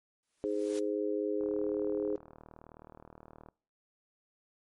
white noise with exponential growth, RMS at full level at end -44 dBFS, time 0.23-0.79 s, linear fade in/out 0 ms, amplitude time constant 120 ms
sine chord, Ab major, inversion second, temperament just, 311.5 / 415.3 / 519.1 Hz, Eb4 / Ab4 / C5, +2 / 0 / -14 cents, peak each -35 / -32 / -37 dBFS, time 0.44-2.16 s, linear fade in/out 0 ms
click train, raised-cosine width 1 ms, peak -36 dBFS, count 82, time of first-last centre 1.41-3.487 s, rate 39 Hz
effects noise-tail reverb RT60 0.5 s tail -25 dB re dry + MP3 48 kbps

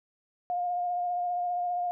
sine tone with vibrato, 710 Hz, F5, 28 cents sharp, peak -27 dBFS, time 0.5-1.91 s, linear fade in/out 0 ms, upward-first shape sine, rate 15 Hz, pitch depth 19 cents each way, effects none

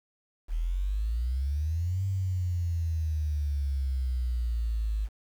sine exponential two-way sweep, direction up then down, 38.51 to 97.6 to 51.5 Hz, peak -26 dBFS, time 0.48-5.09 s, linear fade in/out 50 ms, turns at 2.05 s, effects 9-bit

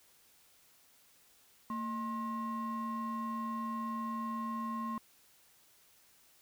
triangle ring-modulated tone, 420 Hz, G#4, 19 cents sharp, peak -30 dBFS, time 1.7-4.98 s, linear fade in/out 2 ms, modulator 647 Hz, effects white hiss -65 dBFS RMS until 6.41 s

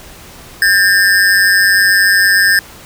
square ring-modulated tone, 1701 Hz, G#6, 41 cents sharp, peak -5 dBFS, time 0.62-2.59 s, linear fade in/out 0 ms, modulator 95.7 Hz, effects pink hiss -36 dBFS RMS until 2.85 s

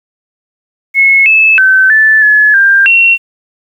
sine tone with pitch steps, 2182 / 2612 / 1535 / 1752 / 1707 / 1591 / 2728 Hz, C#7 / E7 / G6 / A6 / G#6 / G6 / F7, -28 / -17 / -37 / -8 / +47 / +25 / -41 cents, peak -3 dBFS, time 0.94-3.18 s, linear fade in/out 50 ms, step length 320 ms, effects 7-bit

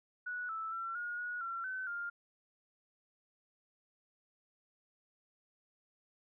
sine tone with pitch steps, 1470 / 1316 / 1351 / 1436 / 1455 / 1361 / 1522 / 1403 Hz, F#6 / E6 / E6 / F6 / F#6 / F6 / F#6 / F6, -12 / -3 / +42 / +48 / -29 / -45 / +48 / +8 cents, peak -37 dBFS, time 0.26-2.1 s, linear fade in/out 10 ms, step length 230 ms, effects none

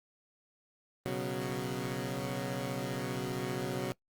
15% pulse chord, B suspended second, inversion none, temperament equal, 123.47 / 138.59 / 185 Hz, B2 / C#3 / F#3, 0 / 0 / 0 cents, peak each -32 dBFS, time 1.06-3.92 s, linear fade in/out 0 ms, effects noise-tail reverb RT60 0.1 s tail -22 dB re dry + Opus 32 kbps

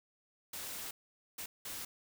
white noise bursts at uneven times, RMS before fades -43 dBFS, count 3, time 0.53-0.91 / 1.38-1.46 / 1.65-1.85 s, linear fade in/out 5 ms, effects none

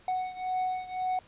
triangle beating tone pair, 740 / 741.9 Hz, F#5 / F#5, 0 / +4 cents, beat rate 1.9 Hz, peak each -29 / -32 dBFS, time 0.08-1.19 s, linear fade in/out 2 ms, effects pink hiss -58 dBFS RMS until 1.27 s + resampled to 8000 Hz

